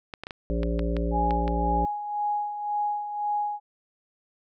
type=clicks; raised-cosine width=0.3 ms; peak=-19 dBFS; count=9; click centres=0.138 / 0.236 / 0.269 / 0.308 / 0.632 / 0.793 / 0.967 / 1.308 / 1.479 s
type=harmonic tone; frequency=57.5 Hz; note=A#1; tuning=23 cents flat; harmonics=1 / 3 / 5 / 7 / 9 / 10; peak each=-26 / -31 / -33 / -34 / -36 / -36 dBFS; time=0.5-1.85 s; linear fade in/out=0 ms
type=tone with tremolo; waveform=sine; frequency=830.6 Hz; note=G#5; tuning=in tune; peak=-23 dBFS; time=1.11-3.6 s; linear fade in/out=50 ms; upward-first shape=sine; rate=1.9 Hz; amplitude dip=60%
effects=none